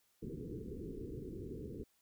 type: low-pass noise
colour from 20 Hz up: white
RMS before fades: -45 dBFS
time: 0.22-1.84 s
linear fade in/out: 5 ms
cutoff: 460 Hz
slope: 96 dB/octave
effects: white hiss -75 dBFS RMS until 2.01 s